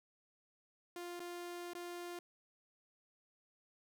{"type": "tone with dropouts", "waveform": "sawtooth", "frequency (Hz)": 350, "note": "F4", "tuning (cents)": 4, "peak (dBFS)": -40, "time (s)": [0.96, 2.19], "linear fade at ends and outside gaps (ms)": 2, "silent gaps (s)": [[1.195, 1.201], [1.734, 1.75]], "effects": []}